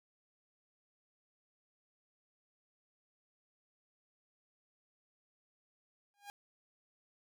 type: tone with exponential growth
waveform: sawtooth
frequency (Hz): 812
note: G#5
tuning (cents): -39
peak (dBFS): -39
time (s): 6.14-6.3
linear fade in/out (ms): 0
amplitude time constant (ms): 33
effects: none